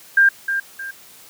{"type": "tone with echo", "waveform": "sine", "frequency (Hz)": 1595, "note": "G6", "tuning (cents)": 30, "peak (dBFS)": -9, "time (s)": [0.17, 0.29], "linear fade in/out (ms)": 5, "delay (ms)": 310, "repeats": 2, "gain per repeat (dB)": -9, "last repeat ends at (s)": 0.91, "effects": ["white hiss -45 dBFS RMS until 1.29 s", "high-pass 80 Hz 12 dB/octave"]}